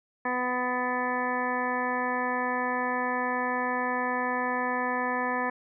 harmonic tone, 249.7 Hz, B3, 19 cents sharp, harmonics 1 / 2 / 3 / 4 / 5 / 7 / 8 / 9, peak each -34 / -34 / -34 / -31 / -38 / -32 / -42 / -43 dBFS, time 0.25-5.5 s, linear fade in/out 5 ms, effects none

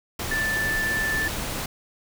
sine tone in noise, 1760 Hz, A6, in tune, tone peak -23 dBFS, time 0.31-1.28 s, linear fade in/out 5 ms, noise pink, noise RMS -30 dBFS, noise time 0.19-1.66 s, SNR +4 dB, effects none

